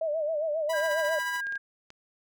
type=tone with vibrato; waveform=sine; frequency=620 Hz; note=D#5; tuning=6 cents flat; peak=-26 dBFS; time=0.01-1.19 s; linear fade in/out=5 ms; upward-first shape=sine; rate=7.4 Hz; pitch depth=100 cents each way
type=tone with tremolo; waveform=sawtooth; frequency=984 Hz; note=B5; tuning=7 cents flat; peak=-27 dBFS; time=0.69-1.41 s; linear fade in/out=10 ms; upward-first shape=sine; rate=14 Hz; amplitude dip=45%
type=tone with pitch glide; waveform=sine; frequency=1609 to 1619.3 Hz; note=G6 to G#6; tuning=+45 to -44 cents; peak=-30 dBFS; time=0.73-1.58 s; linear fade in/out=10 ms; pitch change=+11 cents; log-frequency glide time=0.98-1.33 s
type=clicks; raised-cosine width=0.2 ms; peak=-30 dBFS; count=12; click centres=0.803 / 0.86 / 0.914 / 0.997 / 1.05 / 1.091 / 1.2 / 1.36 / 1.469 / 1.524 / 1.556 / 1.904 s
effects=none